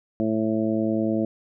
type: harmonic tone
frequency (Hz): 110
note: A2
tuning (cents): 0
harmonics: 1 / 2 / 3 / 4 / 5 / 6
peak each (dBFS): -34 / -24 / -25 / -35 / -30 / -32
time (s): 0.2-1.25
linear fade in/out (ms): 0
effects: none